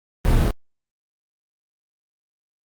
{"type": "noise with echo", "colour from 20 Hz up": "brown", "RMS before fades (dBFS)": -17, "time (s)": [0.25, 0.48], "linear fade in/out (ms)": 0, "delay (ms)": 26, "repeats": 1, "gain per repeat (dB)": -2, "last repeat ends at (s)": 0.506, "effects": ["Opus 32 kbps"]}